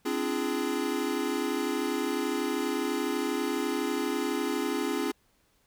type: chord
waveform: square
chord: D half-diminished seventh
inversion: third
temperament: equal with one note detuned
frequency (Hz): 261.6 / 293.7 / 341.8 / 415.3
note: C4 / D4 / F4 / Ab4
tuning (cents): 0 / 0 / -37 / 0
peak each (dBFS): -34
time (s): 0.05-5.12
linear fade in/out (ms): 10
effects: pink hiss -68 dBFS RMS until 5.66 s